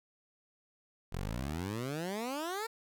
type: exponential sweep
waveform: 15% pulse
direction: up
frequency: 41.26 to 466.2 Hz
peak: -29 dBFS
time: 1.12-2.67 s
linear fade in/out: 10 ms
effects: none